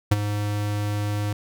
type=tone with ADSR envelope; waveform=square; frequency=103.7 Hz; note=G#2; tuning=2 cents flat; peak=-13 dBFS; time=0.11-1.33 s; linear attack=9 ms; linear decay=29 ms; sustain=-11 dB; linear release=3 ms; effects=none